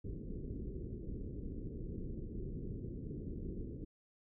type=low-pass noise; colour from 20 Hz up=pink; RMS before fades=-43 dBFS; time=0.04-3.85 s; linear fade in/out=10 ms; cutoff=430 Hz; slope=48 dB/octave; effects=none